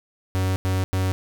45% pulse tone bursts at uneven times, 93.9 Hz, F#2, 26 cents sharp, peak -20 dBFS, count 3, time 0.35-0.56 / 0.65-0.84 / 0.93-1.12 s, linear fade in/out 0 ms, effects none

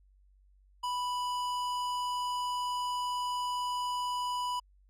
sine tone with tanh clipping, 987.8 Hz, B5, in tune, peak -33 dBFS, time 0.83-4.6 s, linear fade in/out 10 ms, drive 17 dB, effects added 48 Hz sine -60 dBFS peak until 4.89 s

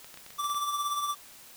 clicks, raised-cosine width 0.2 ms, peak -29 dBFS, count 8, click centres 0.045 / 0.142 / 0.174 / 0.264 / 0.305 / 0.443 / 0.499 / 0.546 s
square tone with tremolo, 1167 Hz, D6, 11 cents flat, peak -27 dBFS, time 0.38-1.15 s, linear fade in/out 20 ms, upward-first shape triangle, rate 17 Hz, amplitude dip 55%
effects white hiss -51 dBFS RMS until 1.56 s

